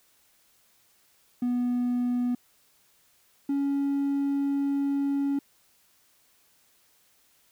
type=tone pair in turn; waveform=triangle; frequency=245.1 / 279.7 Hz; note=B3 / C#4; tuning=-13 / +16 cents; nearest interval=major second; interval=229 cents; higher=second; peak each=-21 / -21 dBFS; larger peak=neither; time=1.42-2.35 / 3.49-5.39 s; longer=second; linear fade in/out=5 ms; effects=tanh soft clip ceiling -18 dBFS + white hiss -64 dBFS RMS until 7.51 s